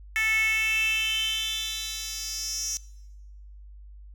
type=tone with high-pass filter sweep; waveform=10% pulse; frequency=439.5 Hz; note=A4; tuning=2 cents flat; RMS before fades=-28 dBFS; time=0.16-2.77 s; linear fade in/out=0 ms; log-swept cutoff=2000 to 5800 Hz; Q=6.8; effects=noise-tail reverb RT60 1.0 s tail -21 dB re dry + added 50 Hz sine -43 dBFS peak until 4.14 s